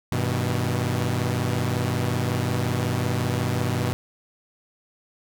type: chord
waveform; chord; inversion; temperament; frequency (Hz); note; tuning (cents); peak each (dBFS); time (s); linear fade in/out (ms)
sawtooth; G augmented; none; equal with one note detuned; 98 / 123.47 / 158.1; G2 / B2 / D#3; 0 / 0 / +28; -23 / -21 / -26; 0.12-3.93; 0
effects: none